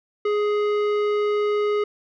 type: tone with tanh clipping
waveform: sine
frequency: 416.9 Hz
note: G#4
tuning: 7 cents sharp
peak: -21 dBFS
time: 0.25-1.84 s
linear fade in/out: 5 ms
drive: 14 dB
effects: none